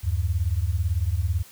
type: beating tone pair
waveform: sine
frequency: 76.9 / 94.9 Hz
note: D#2 / F#2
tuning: -20 / +44 cents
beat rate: 18 Hz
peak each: -24 dBFS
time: 0.03-1.43 s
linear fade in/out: 20 ms
effects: white hiss -49 dBFS RMS until 1.51 s